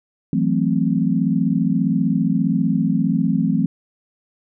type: chord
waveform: sine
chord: F# half-diminished seventh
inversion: third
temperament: equal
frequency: 164.81 / 185 / 220 / 261.6 Hz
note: E3 / F#3 / A3 / C4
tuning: 0 / 0 / 0 / 0 cents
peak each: -21 dBFS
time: 0.33-3.66 s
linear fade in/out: 2 ms
effects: none